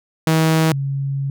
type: tone pair in turn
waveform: sawtooth / sine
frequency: 160 / 137.92 Hz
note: D#3 / C#3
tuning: +49 / -8 cents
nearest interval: minor third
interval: 257 cents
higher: first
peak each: -9 / -19 dBFS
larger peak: first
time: 0.27-0.72 / 0.72-1.3 s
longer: second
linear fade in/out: 2 ms
effects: none